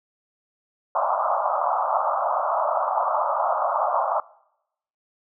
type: band-pass noise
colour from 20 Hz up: pink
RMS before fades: -23 dBFS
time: 0.95-4.2 s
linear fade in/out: 2 ms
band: 580 to 1300 Hz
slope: 96 dB/octave
effects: noise-tail reverb RT60 0.8 s tail -22 dB re dry